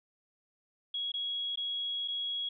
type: tone with dropouts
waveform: sine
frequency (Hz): 3322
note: G#7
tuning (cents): 0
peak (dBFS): -32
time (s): 0.94-2.49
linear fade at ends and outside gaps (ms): 5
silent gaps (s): 1.119-1.139 / 1.558-1.573 / 2.078-2.082
effects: none